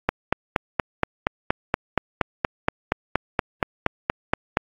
click train, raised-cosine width 0.5 ms, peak -3 dBFS, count 20, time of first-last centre 0.09-4.571 s, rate 4.24 Hz, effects AAC 64 kbps

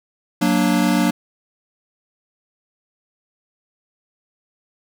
square chord, Gb augmented, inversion none, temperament equal, 185 / 233.1 / 293.7 Hz, Gb3 / Bb3 / D4, 0 / 0 / 0 cents, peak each -20 dBFS, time 0.41-1.11 s, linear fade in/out 10 ms, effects none

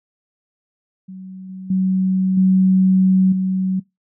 sine tone with level steps, 187.9 Hz, F#3, 27 cents sharp, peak -31 / -29 / -14 / -10 / -16 dBFS, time 1.08-3.8 s, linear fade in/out 10 ms, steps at 1.49 / 1.7 / 2.37 / 3.32 s, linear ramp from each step 5 ms, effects noise-tail reverb RT60 0.2 s tail -23 dB re dry

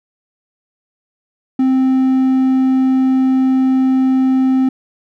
triangle tone, 261.6 Hz, C4, in tune, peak -8 dBFS, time 1.59-4.69 s, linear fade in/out 5 ms, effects none

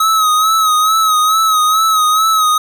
square tone with vibrato, 1276 Hz, D#6, 43 cents sharp, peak -10 dBFS, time 0-2.58 s, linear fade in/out 5 ms, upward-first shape sine, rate 2.3 Hz, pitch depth 49 cents each way, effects none

